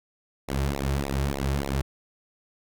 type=tone with flanger; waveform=sawtooth; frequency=69 Hz; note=C#2; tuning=7 cents flat; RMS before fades=-27 dBFS; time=0.48-1.82 s; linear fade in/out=10 ms; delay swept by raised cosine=0.62 to 4.12 ms; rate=3.4 Hz; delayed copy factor=-0.95; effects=none